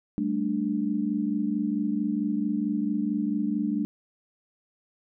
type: chord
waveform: sine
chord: G suspended second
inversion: none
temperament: just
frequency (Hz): 196 / 220.5 / 294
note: G3 / A3 / D4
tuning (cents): 0 / +4 / +2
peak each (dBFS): -30 / -28 / -28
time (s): 0.18-3.85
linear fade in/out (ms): 0
effects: none